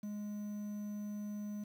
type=tone with quantisation; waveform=triangle; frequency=207.7 Hz; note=G#3; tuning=in tune; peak=-37 dBFS; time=0.03-1.64 s; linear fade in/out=5 ms; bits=10; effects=none